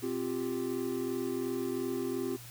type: chord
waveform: triangle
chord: C suspended fourth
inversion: none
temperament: equal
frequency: 261.6 / 349.2 / 392 Hz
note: C4 / F4 / G4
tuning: 0 / 0 / 0 cents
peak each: -34 dBFS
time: 0.02-2.37 s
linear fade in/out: 20 ms
effects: added 119 Hz sine -49 dBFS peak until 2.5 s + white hiss -50 dBFS RMS until 2.5 s